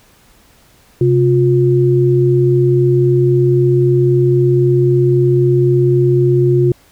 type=tone pair together; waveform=sine; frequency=131.9 / 355.7 Hz; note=C3 / F4; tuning=+14 / +32 cents; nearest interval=octave + perfect fourth; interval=1718 cents; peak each=-11 dBFS; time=1.01-6.72 s; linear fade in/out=2 ms; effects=pink hiss -49 dBFS RMS until 6.91 s